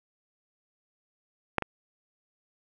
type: clicks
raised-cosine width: 0.5 ms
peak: -8 / -15 dBFS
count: 2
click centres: 1.583 / 1.623 s
effects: none